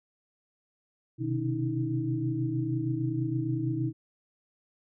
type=tone cluster; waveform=sine; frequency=125.5 / 131.9 / 153.9 / 290.8 / 319.7 Hz; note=B2 / C3 / D#3 / D4 / D#4; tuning=+28 / +14 / -19 / -17 / +47 cents; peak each=-30 / -38 / -38 / -39 / -31 dBFS; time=1.18-3.93 s; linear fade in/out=50 ms; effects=none